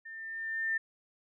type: tone with level ramp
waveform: sine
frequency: 1799 Hz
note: A6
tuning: 38 cents sharp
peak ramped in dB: -43 to -27 dBFS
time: 0.05-0.78 s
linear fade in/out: 10 ms
effects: none